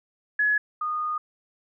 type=tone pair in turn; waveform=sine; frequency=1693 / 1229.2 Hz; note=G#6 / D#6; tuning=+33 / -21 cents; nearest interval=tritone; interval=554 cents; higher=first; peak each=-19 / -25 dBFS; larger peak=first; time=0.39-0.58 / 0.81-1.18 s; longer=second; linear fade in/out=5 ms; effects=none